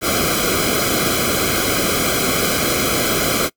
pink noise with comb filter, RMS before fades -18 dBFS, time 0.01-3.5 s, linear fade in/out 50 ms, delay 1.1 ms, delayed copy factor -1, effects noise-tail reverb RT60 0.1 s tail -23 dB re dry

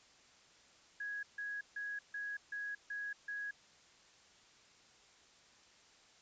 sine tone bursts, 1661.2 Hz, G#6, in tune, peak -39 dBFS, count 7, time 1-3.51 s, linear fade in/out 5 ms, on 230 ms, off 150 ms, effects white hiss -64 dBFS RMS until 6.21 s + resampled to 16000 Hz

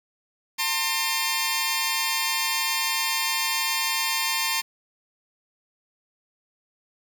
10% pulse tone cluster, 905 / 1057 / 2403 Hz, A5 / C6 / D7, +48 / +17 / +39 cents, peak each -19 dBFS, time 0.58-4.62 s, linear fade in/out 20 ms, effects 8-bit

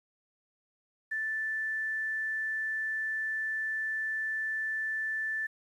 sine tone with quantisation, 1760 Hz, A6, in tune, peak -30 dBFS, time 1.11-5.47 s, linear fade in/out 10 ms, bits 10, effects resampled to 32000 Hz

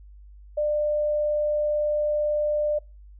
sine tone, 597 Hz, D5, 28 cents sharp, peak -21 dBFS, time 0.57-2.79 s, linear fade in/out 10 ms, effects noise-tail reverb RT60 0.3 s tail -25 dB re dry + added 50 Hz sine -44 dBFS peak until 3.19 s

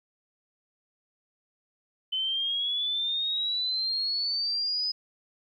sine exponential sweep, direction up, 3041 to 5040 Hz, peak -26 dBFS, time 2.12-4.92 s, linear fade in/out 10 ms, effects 11-bit

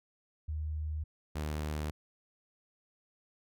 sine / sawtooth tone pair in turn, 77 / 75.85 Hz, D#2 / D#2, -17 / -44 cents, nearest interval unison, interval 27 cents, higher first, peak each -33 / -30 dBFS, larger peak second, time 0.48-1.04 / 1.35-1.91 s, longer neither, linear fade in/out 10 ms, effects none

